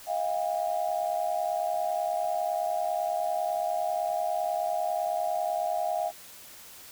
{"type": "tone cluster", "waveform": "sine", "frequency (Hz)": [636, 706, 804], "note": ["D#5", "F5", "G5"], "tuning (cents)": [38, 19, 44], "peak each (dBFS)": [-31, -29, -33], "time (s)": [0.06, 6.12], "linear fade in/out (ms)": 50, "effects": ["white hiss -48 dBFS RMS until 6.91 s"]}